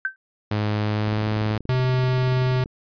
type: tone with exponential decay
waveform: sine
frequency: 1549 Hz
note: G6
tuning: 21 cents flat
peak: -17 dBFS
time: 0.05-0.16 s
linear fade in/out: 1 ms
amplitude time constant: 23 ms
type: tone with pitch glide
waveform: sawtooth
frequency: 105.5 to 107.34 Hz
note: G#2 to A2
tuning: +28 to -42 cents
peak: -17 dBFS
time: 0.51-1.58 s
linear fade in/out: 5 ms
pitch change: +30 cents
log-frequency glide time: 0.79-1.27 s
type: click train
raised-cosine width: 3 ms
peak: -23 dBFS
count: 34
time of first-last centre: 1.08-2.659 s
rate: 20.9 Hz
type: tone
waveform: square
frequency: 128 Hz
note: C3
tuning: 38 cents flat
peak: -19 dBFS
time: 1.69-2.64 s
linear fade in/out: 2 ms
effects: resampled to 11025 Hz